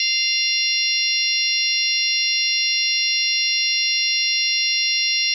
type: harmonic tone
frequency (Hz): 696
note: F5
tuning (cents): -6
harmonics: 3 / 4 / 5 / 6 / 7 / 8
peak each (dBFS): -26 / -23 / -28 / -24 / -28 / -22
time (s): 0-5.34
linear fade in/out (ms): 2
effects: none